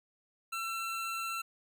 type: tone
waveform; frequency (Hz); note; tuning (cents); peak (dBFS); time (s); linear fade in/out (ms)
25% pulse; 1346; E6; +36; -31; 0.52-1.42; 10
effects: none